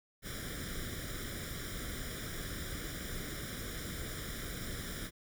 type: noise with comb filter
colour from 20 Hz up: pink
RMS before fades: -41 dBFS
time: 0.22-5.11 s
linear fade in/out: 50 ms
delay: 0.56 ms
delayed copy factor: +0.85
effects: none